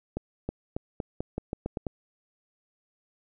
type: accelerating click train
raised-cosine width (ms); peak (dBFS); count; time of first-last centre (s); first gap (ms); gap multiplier
2; -17; 10; 0.17-1.868; 320; 0.86
effects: none